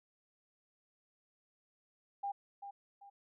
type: tone with echo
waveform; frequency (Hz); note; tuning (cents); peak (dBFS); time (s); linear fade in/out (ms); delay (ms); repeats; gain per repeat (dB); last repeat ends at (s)
sine; 801; G5; +37; -35; 2.23-2.32; 10; 390; 2; -9; 3.1
effects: none